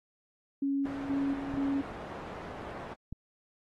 sine tone with tremolo, 277.2 Hz, C#4, in tune, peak -27 dBFS, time 0.62-1.82 s, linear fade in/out 5 ms, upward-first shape square, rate 2.1 Hz, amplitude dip 60%
white low-pass noise, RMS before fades -43 dBFS, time 0.85-2.94 s, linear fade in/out 5 ms, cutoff 910 Hz, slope 12 dB/octave
clicks, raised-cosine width 5 ms, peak -27 dBFS, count 2, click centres 1.54 / 3.126 s
effects AAC 32 kbps

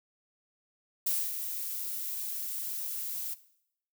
violet noise with ADSR envelope, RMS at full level -28 dBFS, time 1.06-3.35 s, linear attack 9 ms, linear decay 240 ms, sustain -8 dB, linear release 21 ms, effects noise-tail reverb RT60 0.7 s tail -17 dB re dry

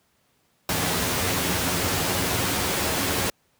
pink noise with comb filter, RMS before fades -24 dBFS, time 0.69-3.3 s, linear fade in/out 2 ms, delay 11 ms, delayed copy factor +0.5, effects pink hiss -66 dBFS RMS until 3.59 s + high-pass 80 Hz 12 dB/octave

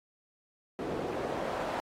pink noise with band-pass filter sweep, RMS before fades -35 dBFS, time 0.79-1.8 s, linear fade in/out 0 ms, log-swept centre 370 to 750 Hz, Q 1.4, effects AAC 48 kbps

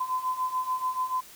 sine beating tone pair, 1016 / 1022.9 Hz, B5 / C6, +49 / -39 cents, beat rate 6.9 Hz, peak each -32 / -28 dBFS, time 0-1.21 s, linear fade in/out 10 ms, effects white hiss -49 dBFS RMS until 1.35 s

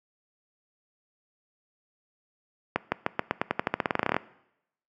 accelerating click train, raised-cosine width 0.5 ms, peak -8 dBFS, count 21, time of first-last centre 2.76-4.165 s, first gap 160 ms, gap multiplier 0.9, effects noise-tail reverb RT60 0.8 s tail -20 dB re dry + high-pass 150 Hz 12 dB/octave

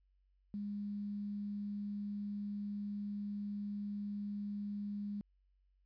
sine tone with quantisation, 204.6 Hz, G#3, 26 cents flat, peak -38 dBFS, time 0.54-5.21 s, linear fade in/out 0 ms, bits 11, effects added 47 Hz sine -70 dBFS peak until 5.85 s + resampled to 11025 Hz

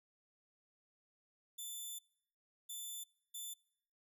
10% pulse tone bursts at uneven times, 3520 Hz, A7, in tune, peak -36 dBFS, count 3, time 1.58-1.99 / 2.69-3.04 / 3.34-3.54 s, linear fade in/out 10 ms, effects noise-tail reverb RT60 0.7 s tail -26 dB re dry

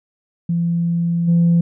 sine tone with level steps, 170 Hz, F3, 46 cents flat, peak -15 / -9 dBFS, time 0.49-1.61 s, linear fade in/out 5 ms, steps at 1.27 s, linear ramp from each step 20 ms, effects tanh soft clip ceiling -8 dBFS

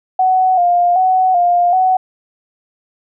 sine tone with vibrato, 725 Hz, F#5, 35 cents flat, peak -9 dBFS, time 0.19-1.97 s, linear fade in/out 5 ms, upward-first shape square, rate 1.3 Hz, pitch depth 51 cents each way, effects none

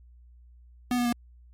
square tone with pitch steps, 246.9 / 242.8 / 238.8 Hz, B3 / B3 / A#3, 0 / -29 / +42 cents, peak -24 dBFS, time 0.91-1.126 s, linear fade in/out 2 ms, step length 72 ms, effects added 60 Hz sine -50 dBFS peak until 1.53 s + MP3 64 kbps

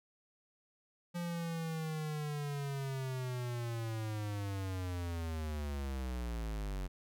square linear sweep, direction down, 174.61 to 45.49 Hz, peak -37 dBFS, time 1.14-6.88 s, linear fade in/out 20 ms, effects none

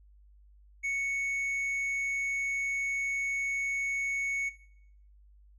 sine tone with tanh clipping, 2217 Hz, C#7, in tune, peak -30 dBFS, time 0.83-4.5 s, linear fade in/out 20 ms, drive 5 dB, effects noise-tail reverb RT60 0.7 s tail -17 dB re dry + added 50 Hz sine -55 dBFS peak until 5.58 s

